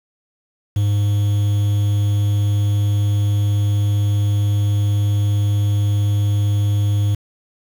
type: tone with quantisation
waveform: triangle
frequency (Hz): 102.6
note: G#2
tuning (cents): -21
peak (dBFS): -12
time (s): 0.76-7.15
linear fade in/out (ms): 5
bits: 6
effects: none